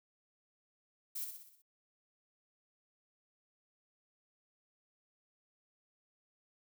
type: noise with echo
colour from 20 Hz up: violet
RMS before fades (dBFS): -40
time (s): 1.15-1.25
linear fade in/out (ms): 10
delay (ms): 62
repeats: 6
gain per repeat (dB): -5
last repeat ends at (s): 1.622
effects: none